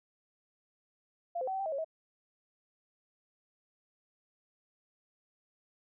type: tone with pitch steps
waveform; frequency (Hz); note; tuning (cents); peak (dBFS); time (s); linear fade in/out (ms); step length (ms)
sine; 689 / 516 / 761 / 768 / 783 / 637 / 552 / 641; F5 / C5 / F#5 / G5 / G5 / D#5 / C#5 / E5; -24 / -24 / +48 / -36 / -2 / +41 / -7 / -49; -32; 1.35-1.846; 10; 62
effects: none